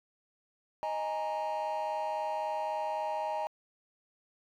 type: chord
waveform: triangle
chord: D# suspended fourth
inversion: none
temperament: just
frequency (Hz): 622.3 / 829.7 / 933.4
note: D#5 / G#5 / A#5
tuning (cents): 0 / -2 / +2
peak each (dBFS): -33 / -33 / -33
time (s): 0.83-3.47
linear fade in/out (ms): 0
effects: tanh soft clip ceiling -25 dBFS